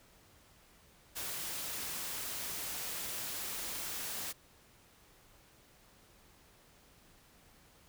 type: noise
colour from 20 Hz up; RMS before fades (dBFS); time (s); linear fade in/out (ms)
white; -40; 1.15-4.33; 20
effects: pink hiss -63 dBFS RMS until 7.88 s